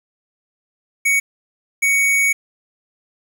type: tone bursts at uneven times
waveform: square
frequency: 2235 Hz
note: C#7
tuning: 14 cents sharp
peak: -14 dBFS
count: 2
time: 1.05-1.2 / 1.82-2.33 s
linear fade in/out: 10 ms
effects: 7-bit